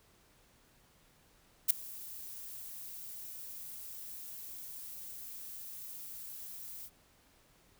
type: noise with ADSR envelope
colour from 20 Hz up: violet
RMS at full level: -22 dBFS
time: 1.68-6.9 s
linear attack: 24 ms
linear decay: 6 ms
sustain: -24 dB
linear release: 51 ms
effects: pink hiss -66 dBFS RMS until 7.79 s